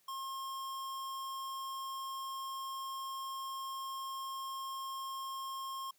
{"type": "tone", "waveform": "square", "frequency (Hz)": 1072, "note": "C6", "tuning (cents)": 42, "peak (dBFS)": -40, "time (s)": [0.08, 5.91], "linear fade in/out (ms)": 5, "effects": ["white hiss -71 dBFS RMS until 5.98 s", "high-pass 100 Hz 12 dB/octave"]}